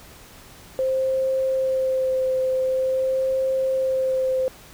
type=tone with vibrato; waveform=sine; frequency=523.3 Hz; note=C5; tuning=in tune; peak=-19 dBFS; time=0.79-4.48 s; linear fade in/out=0 ms; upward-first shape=sine; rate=0.46 Hz; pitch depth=14 cents each way; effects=pink hiss -46 dBFS RMS until 4.73 s